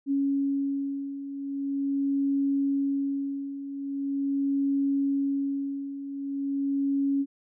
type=beating tone pair; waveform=sine; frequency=277.2 / 277.62 Hz; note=C#4 / C#4; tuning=0 / +3 cents; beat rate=0.42 Hz; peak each=-31 / -26 dBFS; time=0.06-7.26 s; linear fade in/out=50 ms; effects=none